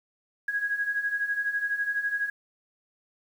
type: beating tone pair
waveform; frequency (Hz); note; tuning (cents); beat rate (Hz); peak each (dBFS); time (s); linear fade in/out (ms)
sine; 1645 / 1657; G#6 / G#6; -17 / -4; 12; -32 / -27; 0.48-2.3; 5
effects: 9-bit